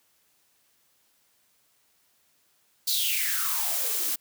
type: noise with high-pass filter sweep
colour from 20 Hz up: blue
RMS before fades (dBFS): -27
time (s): 2.87-4.16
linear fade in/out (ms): 10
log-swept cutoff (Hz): 4500 to 250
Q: 6.8
effects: white hiss -67 dBFS RMS until 4.2 s + high-pass 60 Hz 12 dB/octave